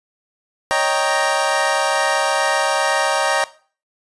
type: chord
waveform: 25% pulse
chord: Eb dominant seventh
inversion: third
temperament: equal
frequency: 554.4 / 622.3 / 784 / 932.3 Hz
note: Db5 / Eb5 / G5 / Bb5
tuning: 0 / 0 / 0 / 0 cents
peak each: -18 dBFS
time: 0.71-3.44 s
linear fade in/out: 0 ms
effects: noise-tail reverb RT60 0.4 s tail -17 dB re dry + resampled to 24000 Hz

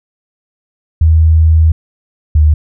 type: tone pair in turn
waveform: sine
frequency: 80 / 76.25 Hz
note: D#2 / D#2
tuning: +49 / -34 cents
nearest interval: minor second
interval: 83 cents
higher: first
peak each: -4 dBFS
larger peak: neither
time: 1.01-1.72 / 2.35-2.54 s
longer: first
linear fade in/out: 5 ms
effects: none

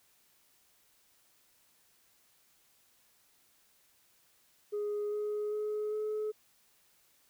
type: tone with pitch steps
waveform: sine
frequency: 415.3 / 419.4 / 423.5 / 427.7 Hz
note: G#4 / G#4 / G#4 / A4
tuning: 0 / +17 / +34 / -49 cents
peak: -30 dBFS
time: 4.72-6.32 s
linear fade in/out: 20 ms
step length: 400 ms
effects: tanh soft clip ceiling -30 dBFS + white hiss -68 dBFS RMS until 7.29 s

